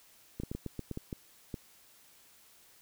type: clicks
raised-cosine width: 3 ms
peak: -24 dBFS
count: 10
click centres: 0.4 / 0.435 / 0.515 / 0.55 / 0.663 / 0.793 / 0.913 / 0.974 / 1.128 / 1.542 s
effects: white hiss -61 dBFS RMS until 2.81 s